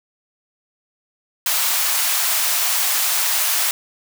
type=high-pass noise; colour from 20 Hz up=white; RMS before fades=-19 dBFS; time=1.46-3.71 s; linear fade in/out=2 ms; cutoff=680 Hz; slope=24 dB/octave; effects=none